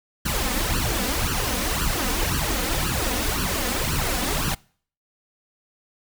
pink noise with flanger, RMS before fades -24 dBFS, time 0.25-4.55 s, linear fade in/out 10 ms, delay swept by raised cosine 0.67 to 4.07 ms, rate 1.9 Hz, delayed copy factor +0.85, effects noise-tail reverb RT60 0.5 s tail -25 dB re dry

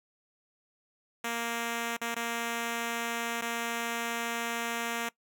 5% pulse tone with dropouts, 233.1 Hz, A#3, in tune, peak -20 dBFS, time 1.24-5.09 s, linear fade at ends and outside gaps 5 ms, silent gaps 1.968-2.013 / 2.146-2.162 / 3.413-3.42 s, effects noise-tail reverb RT60 0.1 s tail -21 dB re dry

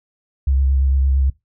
sine tone with vibrato, 67.4 Hz, C#2, 48 cents flat, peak -13 dBFS, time 0.47-1.3 s, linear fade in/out 5 ms, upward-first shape sine, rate 8.8 Hz, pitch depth 31 cents each way, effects noise-tail reverb RT60 0.2 s tail -21 dB re dry

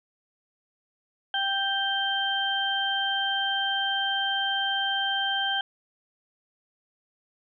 harmonic tone, 785 Hz, G5, 2 cents sharp, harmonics 1 / 2 / 4, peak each -30 / -29 / -27 dBFS, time 1.34-5.61 s, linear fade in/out 2 ms, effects none

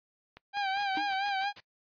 click train, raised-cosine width 0.3 ms, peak -31 dBFS, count 4, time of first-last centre 0.37-0.974 s, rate 4.97 Hz
sawtooth tone with vibrato, 790 Hz, G5, 13 cents sharp, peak -25 dBFS, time 0.53-1.53 s, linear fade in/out 50 ms, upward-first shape sine, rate 4.4 Hz, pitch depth 60 cents each way
white noise bursts, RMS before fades -45 dBFS, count 6, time 0.79-1.604 s, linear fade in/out 5 ms, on 44 ms, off 110 ms
square tone with exponential decay, 308.7 Hz, D#4, 14 cents flat, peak -32 dBFS, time 0.97-1.11 s, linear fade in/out 2 ms, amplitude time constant 30 ms
effects noise-tail reverb RT60 0.1 s tail -22 dB re dry + resampled to 11025 Hz

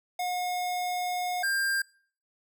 square tone pair in turn, 721 / 1595.4 Hz, F#5 / G6, -45 / +30 cents, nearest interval octave + major second, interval 1375 cents, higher second, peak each -29 / -26 dBFS, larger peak second, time 0.19-1.43 / 1.43-1.82 s, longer first, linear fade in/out 5 ms, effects noise-tail reverb RT60 0.5 s tail -24 dB re dry

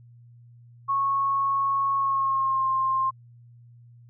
sine tone with pitch glide, 1100 to 1058.2 Hz, C#6 to C6, -14 to +19 cents, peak -21 dBFS, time 0.88-3.11 s, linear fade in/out 20 ms, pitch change -67 cents, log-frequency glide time 1.96-2.68 s, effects added 119 Hz sine -48 dBFS peak until 4.09 s

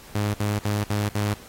sawtooth tone bursts, 103.83 Hz, G#2, in tune, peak -18 dBFS, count 5, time 0.15-1.34 s, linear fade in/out 5 ms, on 190 ms, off 60 ms, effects pink hiss -46 dBFS RMS until 1.48 s + AAC 48 kbps

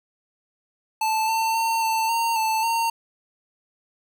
square tone with pitch steps, 878 / 896 / 907 / 892 / 920 / 883 / 917 Hz, A5 / A5 / A#5 / A5 / A#5 / A5 / A#5, -4 / +31 / -48 / +23 / -23 / +6 / -29 cents, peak -21 dBFS, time 1.01-2.9 s, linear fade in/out 5 ms, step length 270 ms, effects none

